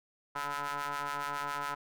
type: ring-modulated tone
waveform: sawtooth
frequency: 144.2 Hz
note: D3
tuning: 31 cents flat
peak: -27 dBFS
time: 0.35-1.75 s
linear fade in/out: 10 ms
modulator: 1150 Hz
effects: none